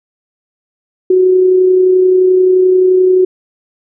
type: tone with amplitude modulation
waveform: sine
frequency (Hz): 370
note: F#4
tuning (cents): 0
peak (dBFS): -4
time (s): 1.1-3.25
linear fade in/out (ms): 5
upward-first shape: sine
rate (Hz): 31.5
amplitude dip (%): 30
effects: none